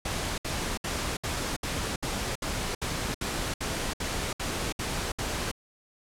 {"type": "noise bursts", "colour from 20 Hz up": "pink", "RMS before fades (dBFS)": -31, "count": 14, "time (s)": [0.05, 5.515], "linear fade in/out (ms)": 5, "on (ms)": 330, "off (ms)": 65, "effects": ["low-pass 10000 Hz 12 dB/octave"]}